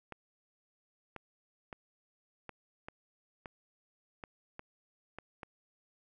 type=clicks; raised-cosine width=0.5 ms; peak=-28 dBFS; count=10; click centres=0.123 / 1.163 / 1.728 / 2.493 / 2.885 / 3.458 / 4.238 / 4.594 / 5.186 / 5.432 s; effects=none